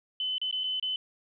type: tone with dropouts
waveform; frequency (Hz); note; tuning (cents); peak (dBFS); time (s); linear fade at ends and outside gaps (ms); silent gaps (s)
sine; 3030; F#7; +40; -28; 0.2-0.96; 2; 0.382-0.415 / 0.512-0.526 / 0.636-0.64 / 0.798-0.826
effects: none